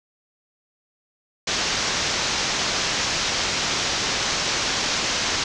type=low-pass noise; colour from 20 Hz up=white; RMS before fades=-24 dBFS; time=1.47-5.44 s; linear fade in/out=5 ms; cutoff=6500 Hz; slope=48 dB/octave; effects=none